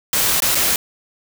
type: noise with dropouts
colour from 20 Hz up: white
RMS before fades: -17 dBFS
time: 0.13-0.76 s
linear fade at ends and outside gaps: 2 ms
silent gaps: 0.403-0.421 / 0.548-0.552 s
effects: none